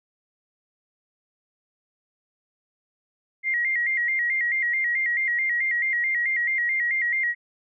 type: tone with vibrato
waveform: sine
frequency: 2003 Hz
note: B6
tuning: 24 cents sharp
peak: -21 dBFS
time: 3.43-7.35 s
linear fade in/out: 50 ms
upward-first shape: square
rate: 4.6 Hz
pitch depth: 86 cents each way
effects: none